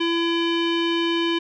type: tone with low-pass filter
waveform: square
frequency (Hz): 336.5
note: E4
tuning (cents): +36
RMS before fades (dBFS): -22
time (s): 0-1.39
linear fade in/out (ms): 10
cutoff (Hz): 3200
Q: 4.6
effects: none